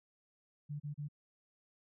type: tone bursts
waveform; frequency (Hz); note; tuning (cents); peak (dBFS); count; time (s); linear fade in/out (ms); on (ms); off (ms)
sine; 146.83; D3; 0; -38; 3; 0.69-1.086; 20; 110; 33
effects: none